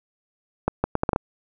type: accelerating click train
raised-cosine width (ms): 1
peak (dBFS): -6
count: 7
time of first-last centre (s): 0.68-1.161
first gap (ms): 160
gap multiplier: 0.71
effects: none